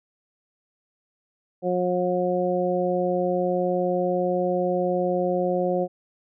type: harmonic tone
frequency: 180.1 Hz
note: F#3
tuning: 46 cents flat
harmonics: 1 / 2 / 3 / 4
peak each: -28 / -26 / -24 / -29 dBFS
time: 1.62-5.88 s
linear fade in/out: 50 ms
effects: none